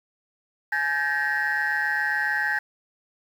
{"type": "tone cluster", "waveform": "sine", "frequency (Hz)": [841, 1565, 1712, 1880], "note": ["G#5", "G6", "A6", "A#6"], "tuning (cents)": [22, -3, -48, 14], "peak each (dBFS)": [-30, -25, -27, -26], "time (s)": [0.72, 2.59], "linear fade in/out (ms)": 5, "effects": ["tanh soft clip ceiling -16 dBFS", "8-bit"]}